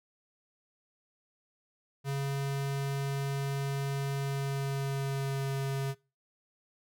square tone with pitch glide, 138.59 to 136.6 Hz, C#3 to C#3, 0 to -25 cents, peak -31 dBFS, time 2.04-5.95 s, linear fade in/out 50 ms, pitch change -25 cents, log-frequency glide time 4.14-5.51 s, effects noise-tail reverb RT60 0.3 s tail -22 dB re dry

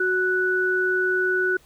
sine tone pair together, 370 / 1480 Hz, F#4 / F#6, 0 / 0 cents, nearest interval 2 octaves, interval 2400 cents, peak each -23 / -21 dBFS, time 0-1.57 s, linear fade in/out 5 ms, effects pink hiss -56 dBFS RMS until 1.65 s

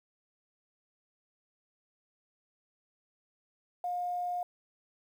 sine tone with quantisation, 712 Hz, F5, 33 cents sharp, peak -31 dBFS, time 3.84-4.43 s, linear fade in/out 2 ms, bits 10, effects none

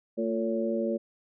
harmonic tone with a mistuned harmonic, 112.6 Hz, A2, 40 cents sharp, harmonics 2 / 3 / 4 / 5, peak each -30 / -32 / -34 / -31 dBFS, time 0.17-0.98 s, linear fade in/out 20 ms, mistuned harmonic 3, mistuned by +57 cents, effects none

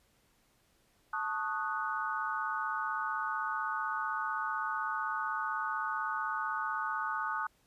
sine chord, D# half-diminished seventh, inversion second, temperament equal, 880 / 1108.7 / 1244.5 / 1480 Hz, A5 / C#6 / D#6 / F#6, 0 / 0 / 0 / 0 cents, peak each -38 / -40 / -36 / -37 dBFS, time 1.13-7.47 s, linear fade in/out 5 ms, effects pink hiss -70 dBFS RMS until 7.66 s + resampled to 32000 Hz

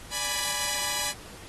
5% pulse chord, G# diminished, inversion second, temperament equal, 587.3 / 830.6 / 987.8 Hz, D5 / G#5 / B5, 0 / 0 / 0 cents, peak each -24 / -21 / -18 dBFS, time 0.1-1.14 s, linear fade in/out 50 ms, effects pink hiss -46 dBFS RMS until 1.48 s + AAC 32 kbps

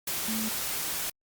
sine tone in noise, 220 Hz, A3, in tune, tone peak -31 dBFS, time 0.28-0.49 s, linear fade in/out 5 ms, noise white, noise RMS -32 dBFS, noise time 0.07-1.1 s, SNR -2 dB, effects Opus 48 kbps

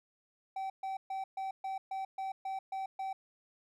triangle tone bursts, 770 Hz, G5, 31 cents flat, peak -33 dBFS, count 10, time 0.56-3.13 s, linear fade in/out 5 ms, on 140 ms, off 130 ms, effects none

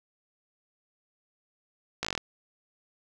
slowing click train, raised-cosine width 0.2 ms, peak -12 dBFS, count 8, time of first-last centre 2.03-2.177 s, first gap 17 ms, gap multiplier 1.07, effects none

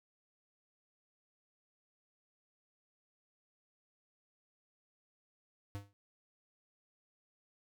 square tone with exponential decay, 100.8 Hz, G2, 49 cents sharp, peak -37 dBFS, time 5.75-5.93 s, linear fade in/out 0 ms, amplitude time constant 39 ms, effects none

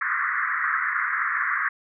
white band-pass noise, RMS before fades -25 dBFS, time 0.01-1.69 s, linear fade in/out 5 ms, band 1100 to 2000 Hz, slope 96 dB/octave, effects none

